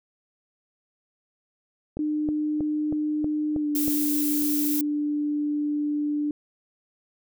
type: click train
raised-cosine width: 2 ms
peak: -19 dBFS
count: 7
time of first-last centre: 1.97-3.881 s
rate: 3.14 Hz
type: tone with pitch glide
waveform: sine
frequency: 302.4 to 295.5 Hz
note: D#4 to D4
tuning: -49 to +11 cents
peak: -23 dBFS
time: 1.99-6.31 s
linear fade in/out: 2 ms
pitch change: -40 cents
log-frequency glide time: 3.58-3.68 s
type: noise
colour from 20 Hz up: violet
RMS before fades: -28 dBFS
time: 3.75-4.81 s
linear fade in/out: 2 ms
effects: none